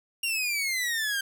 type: exponential sweep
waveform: sawtooth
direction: down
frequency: 2808 to 1571 Hz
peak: -23 dBFS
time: 0.23-1.21 s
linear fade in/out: 5 ms
effects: none